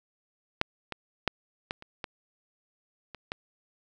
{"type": "clicks", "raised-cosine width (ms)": 0.3, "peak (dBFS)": [-7, -18, -8, -15, -29, -18, -25, -16], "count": 8, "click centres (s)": [0.614, 0.923, 1.277, 1.709, 1.824, 2.042, 3.147, 3.319], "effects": []}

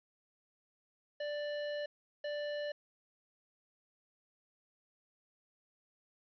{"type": "tone bursts at uneven times", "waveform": "square", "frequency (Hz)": 588, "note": "D5", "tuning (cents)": 2, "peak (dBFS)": -37, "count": 2, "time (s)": [[1.2, 1.86], [2.24, 2.72]], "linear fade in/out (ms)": 5, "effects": ["resampled to 11025 Hz", "11-bit"]}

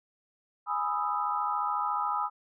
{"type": "chord", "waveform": "sine", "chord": "E major seventh", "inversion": "first", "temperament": "equal", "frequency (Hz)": [830.6, 987.8, 1244.5, 1318.5], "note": ["G#5", "B5", "D#6", "E6"], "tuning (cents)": [0, 0, 0, 0], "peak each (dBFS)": [-33, -33, -31, -35], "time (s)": [0.66, 2.3], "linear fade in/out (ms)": 50, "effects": []}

